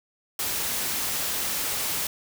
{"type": "noise", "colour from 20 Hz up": "white", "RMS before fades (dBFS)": -28, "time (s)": [0.39, 2.07], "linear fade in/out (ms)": 2, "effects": []}